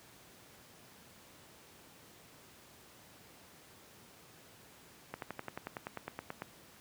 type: slowing click train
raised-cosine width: 0.5 ms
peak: -24 dBFS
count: 14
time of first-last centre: 5.14-6.421 s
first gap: 82 ms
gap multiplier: 1.03
effects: pink hiss -58 dBFS RMS until 6.8 s + high-pass 100 Hz 12 dB/octave